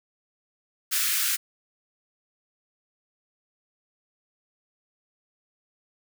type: high-pass noise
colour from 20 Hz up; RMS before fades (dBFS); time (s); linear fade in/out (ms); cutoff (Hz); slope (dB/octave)
white; -25; 0.91-1.37; 20; 1300; 48
effects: none